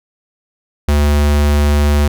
square tone, 73.2 Hz, D2, 5 cents flat, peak -10 dBFS, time 0.88-2.08 s, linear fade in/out 5 ms, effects none

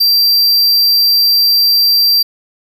square tone, 4708 Hz, D8, 3 cents sharp, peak -8 dBFS, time 0-2.23 s, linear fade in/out 10 ms, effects none

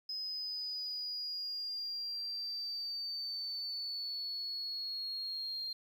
sine exponential sweep, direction down, 5070 to 4200 Hz, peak -36 dBFS, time 0.09-5.73 s, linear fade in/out 5 ms, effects tanh soft clip ceiling -32 dBFS + 11-bit

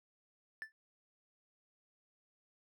triangle tone with exponential decay, 1760 Hz, A6, in tune, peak -35 dBFS, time 0.62-0.72 s, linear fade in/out 0 ms, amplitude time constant 21 ms, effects none

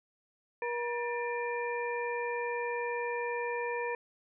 harmonic tone with a mistuned harmonic, 477.6 Hz, A#4, 42 cents sharp, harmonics 1 / 2 / 4 / 5, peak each -34 / -37 / -40 / -41 dBFS, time 0.62-3.95 s, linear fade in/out 2 ms, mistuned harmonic 4, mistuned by -120 cents, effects none

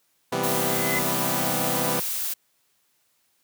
10% pulse chord, C major seventh, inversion none, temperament equal, 130.81 / 164.81 / 196 / 246.9 Hz, C3 / E3 / G3 / B3, 0 / 0 / 0 / 0 cents, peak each -22 dBFS, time 0.32-2 s, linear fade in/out 5 ms
sine tone with exponential growth, 2030 Hz, B6, 47 cents sharp, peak -23 dBFS, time 0.39-0.99 s, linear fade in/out 5 ms, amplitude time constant 130 ms
blue noise, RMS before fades -28 dBFS, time 0.43-2.34 s, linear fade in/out 10 ms
effects white hiss -68 dBFS RMS until 3.43 s + high-pass 80 Hz 12 dB/octave

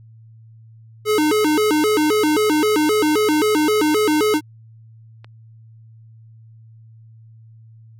square tone with vibrato, 360.5 Hz, F#4, 45 cents flat, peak -15 dBFS, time 1.05-4.41 s, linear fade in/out 50 ms, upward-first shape square, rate 3.8 Hz, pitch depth 290 cents each way
clicks, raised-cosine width 0.3 ms, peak -25 dBFS, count 3, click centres 3.34 / 3.939 / 5.245 s
effects added 112 Hz sine -42 dBFS peak until 7.99 s

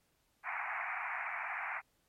white band-pass noise, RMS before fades -39 dBFS, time 0.43-1.82 s, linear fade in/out 50 ms, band 690 to 2400 Hz, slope 96 dB/octave, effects pink hiss -75 dBFS RMS until 2.08 s + MP3 64 kbps

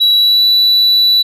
sine tone with pitch glide, 3910 to 3953 Hz, B7 to B7, -18 to +1 cents, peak -4 dBFS, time 0-1.23 s, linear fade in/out 20 ms, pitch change +19 cents, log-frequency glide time 0.14-0.45 s, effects tanh soft clip ceiling -6 dBFS

